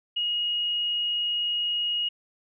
sine tone, 2881 Hz, F#7, 47 cents flat, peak -24 dBFS, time 0.16-2.09 s, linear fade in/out 10 ms, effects none

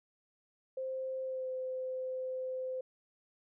sine tone with pitch glide, 523.3 to 515.5 Hz, C5 to C5, 0 to -26 cents, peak -35 dBFS, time 0.77-2.81 s, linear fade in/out 5 ms, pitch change -26 cents, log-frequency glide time 1.24-1.49 s, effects none

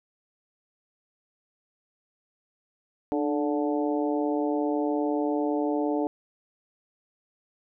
harmonic tone with a mistuned harmonic, 145.5 Hz, D3, 16 cents flat, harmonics 2 / 3 / 4 / 5 / 6, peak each -26 / -30 / -32 / -34 / -36 dBFS, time 3.12-6.07 s, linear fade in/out 0 ms, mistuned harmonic 2, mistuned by +47 cents, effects none

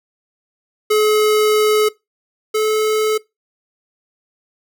square tone pair in turn, 426.6 / 432.1 Hz, G#4 / A4, +46 / -31 cents, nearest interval unison, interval 23 cents, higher second, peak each -12 / -15 dBFS, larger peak first, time 0.9-1.89 / 2.54-3.18 s, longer first, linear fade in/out 10 ms, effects noise-tail reverb RT60 0.2 s tail -21 dB re dry

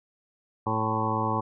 harmonic tone with a mistuned harmonic, 110 Hz, A2, in tune, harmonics 1 / 2 / 3 / 4 / 5 / 7 / 8 / 9 / 10, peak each -31 / -33 / -35 / -36 / -36 / -35 / -31 / -31 / -32 dBFS, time 0.66-1.41 s, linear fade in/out 10 ms, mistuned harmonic 9, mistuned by +24 cents, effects none

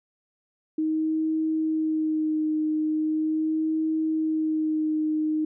sine tone with vibrato, 312.8 Hz, D#4, 9 cents sharp, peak -22 dBFS, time 0.78-5.45 s, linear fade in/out 5 ms, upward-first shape sine, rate 0.4 Hz, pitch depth 20 cents each way, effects none

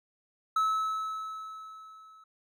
triangle tone with level ramp, 1298 Hz, E6, 27 cents flat, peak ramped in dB -21 to -51 dBFS, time 0.56-2.24 s, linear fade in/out 5 ms, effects none

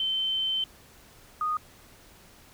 sine tone pair in turn, 3086 / 1236.4 Hz, G7 / D#6, -28 / -11 cents, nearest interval octave + major third, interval 1583 cents, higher first, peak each -25 dBFS, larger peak neither, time 0-0.64 / 1.41-1.57 s, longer first, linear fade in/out 2 ms, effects pink hiss -54 dBFS RMS until 2.53 s

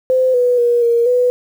sine tone with pitch steps, 515 / 492.3 / 478.1 / 469.3 / 494.9 Hz, C5 / B4 / A#4 / A#4 / B4, -28 / -6 / +44 / +12 / +4 cents, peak -10 dBFS, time 0.1-1.3 s, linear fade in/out 0 ms, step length 240 ms, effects 7-bit

